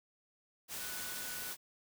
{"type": "tone in noise", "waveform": "sine", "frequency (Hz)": 1480, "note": "F#6", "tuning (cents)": 0, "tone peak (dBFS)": -49, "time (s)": [0.77, 1.55], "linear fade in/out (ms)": 50, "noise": "white", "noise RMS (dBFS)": -42, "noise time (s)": [0.68, 1.57], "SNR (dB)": -10, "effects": []}